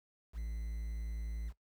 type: tone with quantisation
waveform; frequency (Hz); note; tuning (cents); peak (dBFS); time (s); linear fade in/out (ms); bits
triangle; 55.6; A1; +19; -35; 0.33-1.53; 50; 10
effects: noise-tail reverb RT60 0.1 s tail -17 dB re dry